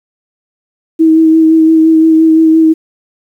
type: tone with vibrato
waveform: sine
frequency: 320.5 Hz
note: E4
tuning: 49 cents flat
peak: -3 dBFS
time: 0.99-2.74 s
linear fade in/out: 20 ms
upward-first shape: sine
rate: 5.8 Hz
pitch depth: 18 cents each way
effects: 7-bit